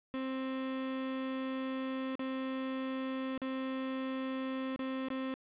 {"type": "tone with dropouts", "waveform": "35% pulse", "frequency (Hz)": 263, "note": "C4", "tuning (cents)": 9, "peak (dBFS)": -33, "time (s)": [0.14, 5.34], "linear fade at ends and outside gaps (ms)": 0, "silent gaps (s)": [[2.154, 2.194], [3.377, 3.418], [4.761, 4.792], [5.085, 5.103]], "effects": ["resampled to 8000 Hz", "10-bit"]}